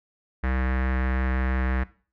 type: tone with low-pass filter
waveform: square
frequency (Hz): 64.5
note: C2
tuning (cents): -24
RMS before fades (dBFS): -25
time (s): 0.43-1.84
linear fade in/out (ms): 10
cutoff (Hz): 1800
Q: 3.7
effects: noise-tail reverb RT60 0.4 s tail -18 dB re dry